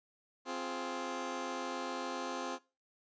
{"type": "chord", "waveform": "15% pulse", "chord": "F minor", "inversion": "second", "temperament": "just", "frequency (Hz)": [261.9, 349.2, 419.1], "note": ["C4", "F4", "Ab4"], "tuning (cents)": [2, 0, 16], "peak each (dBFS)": [-34, -36, -38], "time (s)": [0.45, 2.59], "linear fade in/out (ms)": 50, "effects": ["noise-tail reverb RT60 0.3 s tail -20 dB re dry", "resampled to 16000 Hz"]}